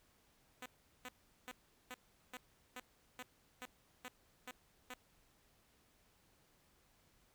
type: tone bursts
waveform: 5% pulse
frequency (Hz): 251.3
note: B3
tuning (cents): +30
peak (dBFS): -35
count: 11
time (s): 0.62-4.938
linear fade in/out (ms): 2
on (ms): 38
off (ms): 390
effects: pink hiss -72 dBFS RMS until 7.34 s